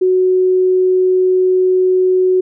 sine tone, 370 Hz, F#4, in tune, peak -9 dBFS, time 0.01-2.41 s, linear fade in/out 10 ms, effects none

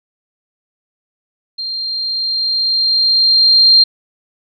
sine tone with level ramp, 4186 Hz, C8, in tune, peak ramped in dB -20 to -4 dBFS, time 1.58-3.84 s, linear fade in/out 10 ms, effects none

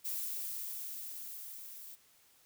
violet noise with level ramp, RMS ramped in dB -37 to -50 dBFS, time 0.04-1.96 s, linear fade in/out 20 ms, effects white hiss -66 dBFS RMS until 2.45 s

